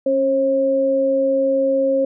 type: tone pair together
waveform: sine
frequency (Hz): 273.4 / 537.9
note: C#4 / C5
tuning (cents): -24 / +48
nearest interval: octave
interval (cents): 1172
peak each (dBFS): -22 / -15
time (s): 0.06-2.05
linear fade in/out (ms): 5
effects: none